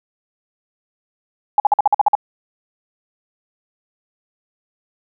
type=tone bursts; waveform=sine; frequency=830 Hz; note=G#5; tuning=1 cent flat; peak=-8 dBFS; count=9; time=1.58-2.152 s; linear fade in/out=2 ms; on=20 ms; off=49 ms; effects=none